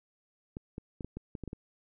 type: clicks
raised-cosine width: 3 ms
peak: -26 dBFS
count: 9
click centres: 0.569 / 0.781 / 1.008 / 1.046 / 1.17 / 1.352 / 1.437 / 1.477 / 1.531 s
effects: none